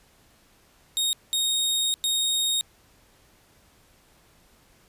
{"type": "tone bursts at uneven times", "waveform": "sawtooth", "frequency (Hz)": 3729, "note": "A#7", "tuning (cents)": 0, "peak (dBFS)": -19, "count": 3, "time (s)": [[0.97, 1.13], [1.33, 1.94], [2.04, 2.61]], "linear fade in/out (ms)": 0, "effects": ["pink hiss -59 dBFS RMS until 4.88 s", "resampled to 32000 Hz"]}